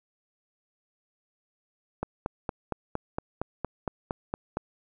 click train, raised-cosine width 1 ms, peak -15 dBFS, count 12, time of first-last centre 2.03-4.57 s, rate 4.33 Hz, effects none

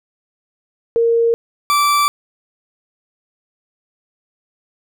sine / 40% pulse tone pair in turn, 463.4 / 1164.3 Hz, A#4 / D6, -10 / -15 cents, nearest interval octave + major third, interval 1595 cents, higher second, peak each -11 dBFS, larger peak neither, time 0.96-1.34 / 1.7-2.08 s, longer neither, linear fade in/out 0 ms, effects none

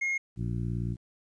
triangle tone, 2148 Hz, C7, 45 cents sharp, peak -25 dBFS, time 0.01-0.18 s, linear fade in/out 10 ms
harmonic tone, 58.7 Hz, A#1, 13 cents sharp, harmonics 1 / 2 / 3 / 4 / 5 / 6, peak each -36 / -31 / -35 / -45 / -43 / -46 dBFS, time 0.36-0.97 s, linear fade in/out 50 ms
effects resampled to 22050 Hz + 11-bit

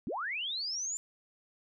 sine linear sweep, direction up, 164.3 to 7230 Hz, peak -33 dBFS, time 0.07-0.97 s, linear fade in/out 0 ms, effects none

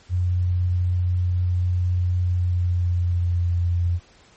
sine tone with pitch glide, 89.6 to 87.2 Hz, F2 to F2, +45 to -2 cents, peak -18 dBFS, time 0.09-4 s, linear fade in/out 50 ms, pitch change -47 cents, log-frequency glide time 2.19-3.53 s, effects pink hiss -53 dBFS RMS until 4.36 s + MP3 32 kbps

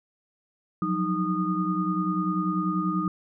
sine tone cluster, 177.5 / 187.7 / 310.4 / 1230 Hz, F3 / F#3 / D#4 / D#6, +28 / +25 / -4 / -20 cents, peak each -29 dBFS, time 0.82-3.08 s, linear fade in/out 2 ms, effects none

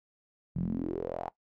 sawtooth tone with band-pass filter sweep, 43.15 Hz, F1, 20 cents flat, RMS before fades -34 dBFS, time 0.55-1.3 s, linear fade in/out 20 ms, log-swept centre 150 to 850 Hz, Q 6, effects noise-tail reverb RT60 0.1 s tail -17 dB re dry

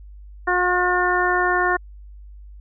harmonic tone, 359.6 Hz, F#4, 49 cents flat, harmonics 1 / 2 / 3 / 4 / 5, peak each -23 / -23 / -23 / -23 / -23 dBFS, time 0.47-1.77 s, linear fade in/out 10 ms, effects added 50 Hz sine -38 dBFS peak until 2.6 s

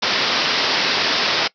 white low-pass noise, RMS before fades -19 dBFS, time 0.02-1.48 s, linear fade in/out 10 ms, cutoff 5400 Hz, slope 96 dB/octave, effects noise-tail reverb RT60 0.1 s tail -22 dB re dry + high-pass 200 Hz 12 dB/octave

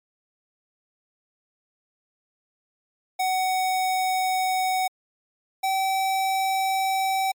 square tone pair in turn, 748 / 768.1 Hz, F#5 / G5, +19 / -35 cents, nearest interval unison, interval 46 cents, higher second, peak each -22 dBFS, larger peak neither, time 3.19-4.88 / 5.63-7.32 s, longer neither, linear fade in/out 10 ms, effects MP3 96 kbps

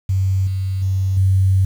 sine tone with level steps, 95.3 Hz, G2, 48 cents flat, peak -14 / -18 / -15 / -11 dBFS, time 0.09-1.65 s, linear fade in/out 5 ms, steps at 0.47 / 0.82 / 1.17 s, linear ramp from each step 2 ms, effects 7-bit

